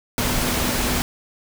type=tone in noise; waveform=sine; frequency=246.9 Hz; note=B3; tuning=in tune; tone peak=-28 dBFS; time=0.18-1.02 s; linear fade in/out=0 ms; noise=pink; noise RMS=-22 dBFS; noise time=0.18-1.02 s; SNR=-9 dB; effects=none